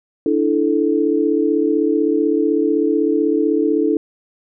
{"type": "chord", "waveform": "sine", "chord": "D suspended second", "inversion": "none", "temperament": "equal with one note detuned", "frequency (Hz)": [293.7, 329.6, 436.7], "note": ["D4", "E4", "A4"], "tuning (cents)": [0, 0, -13], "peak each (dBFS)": -18, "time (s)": [0.26, 3.97], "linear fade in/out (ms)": 2, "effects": []}